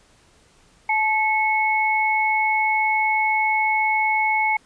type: tone pair together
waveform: sine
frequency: 866 / 2195 Hz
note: A5 / C#7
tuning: -28 / -18 cents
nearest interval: octave + major third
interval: 1610 cents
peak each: -20 dBFS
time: 0.89-4.57 s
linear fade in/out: 5 ms
effects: pink hiss -56 dBFS RMS until 4.65 s + resampled to 22050 Hz